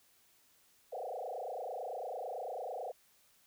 sine tone with frequency modulation, 622.3 Hz, D#5, in tune, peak -38 dBFS, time 0.92-2.92 s, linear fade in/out 10 ms, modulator 29 Hz, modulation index 5.3, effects white hiss -68 dBFS RMS until 3.46 s

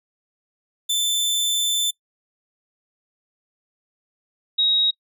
sawtooth / sine tone pair in turn, 3535 / 3794 Hz, A7 / A#7, +7 / +30 cents, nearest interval minor second, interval 123 cents, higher second, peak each -16 dBFS, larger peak neither, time 0.89-1.91 / 4.58-4.91 s, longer first, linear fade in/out 10 ms, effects noise-tail reverb RT60 0.1 s tail -23 dB re dry

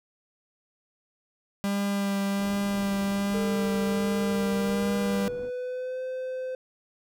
45% pulse tone with vibrato, 199.3 Hz, G3, 29 cents sharp, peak -25 dBFS, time 1.64-5.28 s, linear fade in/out 0 ms, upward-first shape sine, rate 1.3 Hz, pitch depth 12 cents each way
white low-pass noise, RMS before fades -44 dBFS, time 2.36-5.51 s, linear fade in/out 50 ms, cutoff 330 Hz, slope 12 dB/octave
triangle tone with pitch glide, 450.2 to 514.2 Hz, A4 to C5, +40 to -30 cents, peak -28 dBFS, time 3.34-6.55 s, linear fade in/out 2 ms, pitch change +230 cents, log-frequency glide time 4.07-6.02 s
effects none

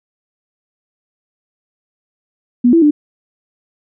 sine tone with pitch steps, 243.7 / 332.8 / 296.7 Hz, B3 / E4 / D4, -23 / +17 / +18 cents, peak -6 dBFS, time 2.64-2.91 s, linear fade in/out 10 ms, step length 90 ms, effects none

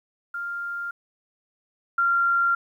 sine tone pair in turn, 1396.9 / 1383.3 Hz, F6 / F6, 0 / -17 cents, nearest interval unison, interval 17 cents, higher first, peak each -28 / -18 dBFS, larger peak second, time 0.34-0.91 / 1.98-2.55 s, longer neither, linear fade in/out 5 ms, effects 10-bit

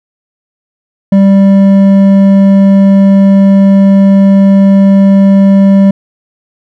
triangle tone with hard clipping, 196 Hz, G3, in tune, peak -3 dBFS, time 1.12-5.91 s, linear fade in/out 5 ms, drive 10 dB, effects none

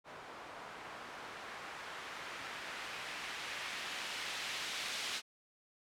blue noise with low-pass filter sweep, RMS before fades -44 dBFS, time 0.04-5.22 s, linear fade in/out 50 ms, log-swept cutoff 950 to 3500 Hz, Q 0.9, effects none

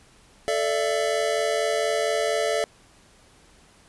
square chord, A suspended fourth, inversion none, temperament equal with one note detuned, 440 / 587.3 / 671.6 Hz, A4 / D5 / E5, 0 / 0 / +32 cents, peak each -27 dBFS, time 0.48-2.64 s, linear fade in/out 0 ms, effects pink hiss -55 dBFS RMS until 3.88 s + resampled to 24000 Hz

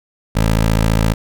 15% pulse tone, 54.7 Hz, A1, 9 cents flat, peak -6 dBFS, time 0.35-1.14 s, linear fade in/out 10 ms, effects none

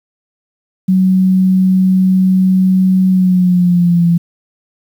sine tone with pitch glide, 187.1 to 170.58 Hz, F#3 to F3, +20 to -40 cents, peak -7 dBFS, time 0.88-4.18 s, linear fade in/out 10 ms, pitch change -160 cents, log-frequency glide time 3.09-4.07 s, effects 7-bit

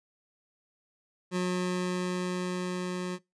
25% pulse tone with level ramp, 181 Hz, F#3, 38 cents flat, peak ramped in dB -23 to -28 dBFS, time 1.31-3.19 s, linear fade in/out 50 ms, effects noise-tail reverb RT60 0.2 s tail -22 dB re dry + resampled to 22050 Hz

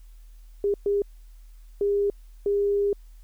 sine tone bursts at uneven times, 404.4 Hz, G#4, 46 cents flat, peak -20 dBFS, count 4, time 0.64-0.74 / 0.86-1.02 / 1.81-2.1 / 2.46-2.93 s, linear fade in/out 2 ms, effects added 40 Hz sine -44 dBFS peak until 3.23 s + white hiss -65 dBFS RMS until 3.23 s

